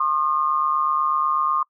sine tone pair together, 1068 / 1216.1 Hz, C6 / D#6, +35 / -40 cents, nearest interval major second, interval 225 cents, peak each -21 dBFS, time 0-1.63 s, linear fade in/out 5 ms, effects noise-tail reverb RT60 0.1 s tail -24 dB re dry

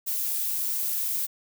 violet noise, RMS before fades -28 dBFS, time 0.06-1.27 s, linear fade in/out 20 ms, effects none

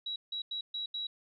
sine tone bursts at uneven times, 3883 Hz, B7, 30 cents flat, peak -34 dBFS, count 5, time 0.06-0.16 / 0.32-0.42 / 0.51-0.61 / 0.74-0.86 / 0.94-1.07 s, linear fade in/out 5 ms, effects none

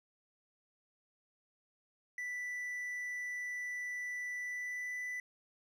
triangle tone with pitch glide, 1975.5 to 1988.1 Hz, B6 to B6, 0 to +11 cents, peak -36 dBFS, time 2.18-5.2 s, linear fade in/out 2 ms, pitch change +11 cents, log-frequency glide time 4.4-4.98 s, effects none

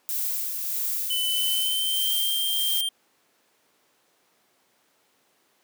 violet noise with tremolo, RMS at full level -27 dBFS, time 0.09-2.81 s, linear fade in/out 0 ms, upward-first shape sine, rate 1.6 Hz, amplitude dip 35%
square tone with pitch glide, 3014 to 3173 Hz, F#7 to G7, +31 to +20 cents, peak -25 dBFS, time 1.1-2.89 s, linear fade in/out 5 ms, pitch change +89 cents, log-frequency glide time 1.31-2.28 s
effects pink hiss -65 dBFS RMS until 5.63 s + high-pass 300 Hz 12 dB/octave

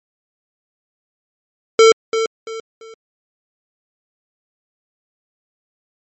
square tone with echo, 448 Hz, A4, 31 cents sharp, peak -6 dBFS, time 1.79-1.92 s, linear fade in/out 2 ms, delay 340 ms, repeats 3, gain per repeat -10 dB, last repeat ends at 2.94 s, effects MP3 32 kbps

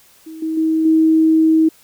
sine tone with level steps, 319 Hz, D#4, 43 cents sharp, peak -30 / -18 / -13 / -9 dBFS, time 0.26-1.69 s, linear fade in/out 10 ms, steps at 0.42 / 0.57 / 0.85 s, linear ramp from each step 5 ms, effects white hiss -50 dBFS RMS until 1.83 s

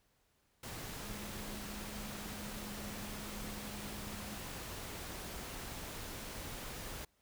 sine tone in noise, 207.7 Hz, G#3, in tune, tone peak -48 dBFS, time 1.04-4.37 s, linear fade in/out 5 ms, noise pink, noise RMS -45 dBFS, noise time 0.63-7.05 s, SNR -6 dB, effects pink hiss -75 dBFS RMS until 7.21 s

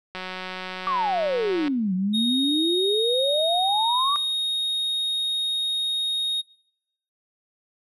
click train, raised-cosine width 0.3 ms, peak -17 dBFS, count 284, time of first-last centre 0.15-1.68 s, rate 185 Hz
sine exponential two-way sweep, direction down then up, 1174.7 to 180.8 to 1174.7 Hz, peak -21 dBFS, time 0.87-4.16 s, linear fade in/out 0 ms, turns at 1.94 s
triangle tone, 3729 Hz, A#7, in tune, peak -21 dBFS, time 2.13-6.42 s, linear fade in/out 20 ms
effects noise-tail reverb RT60 0.9 s tail -25 dB re dry + resampled to 32000 Hz

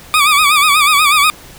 20% pulse tone with vibrato, 1191 Hz, D6, 24 cents sharp, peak -3 dBFS, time 0.14-1.3 s, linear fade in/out 0 ms, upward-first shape sine, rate 8.2 Hz, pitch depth 100 cents each way, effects pink hiss -37 dBFS RMS until 1.58 s

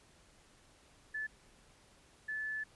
sine tone bursts at uneven times, 1737 Hz, A6, 23 cents flat, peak -36 dBFS, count 2, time 1.14-1.27 / 2.28-2.64 s, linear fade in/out 10 ms, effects pink hiss -64 dBFS RMS until 2.75 s + resampled to 24000 Hz

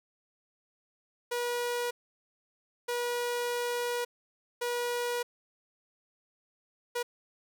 sawtooth tone bursts at uneven times, 483 Hz, B4, 39 cents flat, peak -26 dBFS, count 4, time 1.31-1.91 / 2.88-4.05 / 4.61-5.23 / 6.95-7.03 s, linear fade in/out 10 ms, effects none

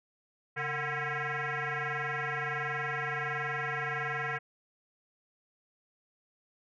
sine tone with frequency modulation, 137.8 Hz, C#3, 10 cents flat, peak -30 dBFS, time 0.56-4.39 s, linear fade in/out 20 ms, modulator 297 Hz, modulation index 7.1, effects tanh soft clip ceiling -26 dBFS

